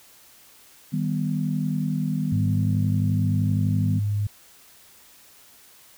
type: chord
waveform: sine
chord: Eb augmented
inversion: none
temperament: equal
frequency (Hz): 155.56 / 196 / 246.9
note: Eb3 / G3 / B3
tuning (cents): 0 / 0 / 0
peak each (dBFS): -25 / -27 / -28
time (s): 0.92-4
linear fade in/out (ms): 20
type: tone with pitch glide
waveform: sine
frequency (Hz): 103.83 to 103.17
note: G#2 to G#2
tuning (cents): 0 to -11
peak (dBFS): -21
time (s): 2.32-4.27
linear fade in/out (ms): 5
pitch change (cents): -11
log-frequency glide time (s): 2.81-3.15
effects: tanh soft clip ceiling -9 dBFS + white hiss -52 dBFS RMS until 5.97 s